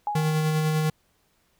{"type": "tone with exponential decay", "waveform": "sine", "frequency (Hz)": 830.6, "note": "G#5", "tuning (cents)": 0, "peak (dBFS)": -22, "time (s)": [0.07, 0.53], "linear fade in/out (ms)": 1, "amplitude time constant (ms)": 100}
{"type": "tone with tremolo", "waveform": "square", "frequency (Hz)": 155.56, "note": "D#3", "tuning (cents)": 0, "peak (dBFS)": -21, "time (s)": [0.15, 0.9], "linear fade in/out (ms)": 5, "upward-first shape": "sine", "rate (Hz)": 10, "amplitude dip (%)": 25}
{"effects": ["pink hiss -67 dBFS RMS until 1.59 s"]}